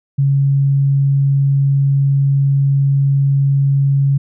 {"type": "tone", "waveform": "sine", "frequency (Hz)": 138.59, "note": "C#3", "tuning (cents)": 0, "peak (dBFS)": -10, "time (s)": [0.18, 4.18], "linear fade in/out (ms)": 10, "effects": []}